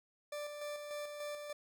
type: tone with tremolo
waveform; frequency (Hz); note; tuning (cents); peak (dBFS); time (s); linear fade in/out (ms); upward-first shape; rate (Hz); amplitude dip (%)
40% pulse; 589; D5; +5; -39; 0.32-1.53; 5; square; 3.4; 40
effects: none